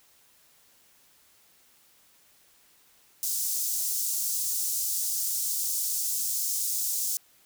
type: high-pass noise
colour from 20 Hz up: pink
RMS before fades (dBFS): -29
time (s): 3.23-7.17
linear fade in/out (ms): 0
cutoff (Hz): 6000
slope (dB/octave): 24
effects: white hiss -61 dBFS RMS until 7.45 s